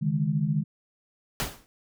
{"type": "chord", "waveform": "sine", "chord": "C# suspended second", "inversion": "none", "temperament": "equal with one note detuned", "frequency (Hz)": [141.5, 155.56, 207.7], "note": ["C#3", "D#3", "G#3"], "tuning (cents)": [36, 0, 0], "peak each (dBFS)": [-29, -25, -29], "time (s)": [0.01, 0.64], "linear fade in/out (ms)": 20}
{"type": "noise with exponential decay", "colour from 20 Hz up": "pink", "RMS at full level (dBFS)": -25, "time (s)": [1.4, 1.66], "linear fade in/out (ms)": 0, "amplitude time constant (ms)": 56}
{"effects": []}